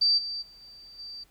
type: tone with level steps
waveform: sine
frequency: 4654 Hz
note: D8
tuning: 17 cents flat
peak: -19 / -31 / -49 / -46 / -38 dBFS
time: 0.01-1.24 s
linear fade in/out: 10 ms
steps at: 0.17 / 0.41 / 0.61 / 0.98 s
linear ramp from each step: 20 ms
effects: added 44 Hz sine -64 dBFS peak until 1.3 s + pink hiss -64 dBFS RMS until 1.3 s